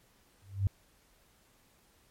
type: tone with exponential growth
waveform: sine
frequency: 98 Hz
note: G2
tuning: in tune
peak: -21 dBFS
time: 0.42-0.67 s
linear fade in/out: 0 ms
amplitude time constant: 53 ms
effects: pink hiss -66 dBFS RMS until 2.1 s + MP3 64 kbps